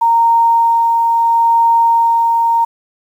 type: tone with tremolo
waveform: sine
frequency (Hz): 925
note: A#5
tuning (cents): -14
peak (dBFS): -7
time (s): 0.01-2.65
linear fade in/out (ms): 10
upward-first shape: sine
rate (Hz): 0.74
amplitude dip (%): 25
effects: 7-bit